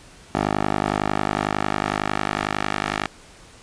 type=tone with band-pass filter sweep; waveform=10% pulse; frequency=51 Hz; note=G#1; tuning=31 cents flat; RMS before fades=-24 dBFS; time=0.35-3.07 s; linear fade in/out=0 ms; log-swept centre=760 to 1800 Hz; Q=0.77; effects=pink hiss -47 dBFS RMS until 3.62 s + resampled to 22050 Hz